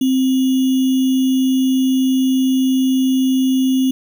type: tone with sample-and-hold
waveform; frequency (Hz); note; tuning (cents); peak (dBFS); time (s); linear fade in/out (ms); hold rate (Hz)
sine; 261.6; C4; 0; -12; 0.01-3.91; 5; 3150
effects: none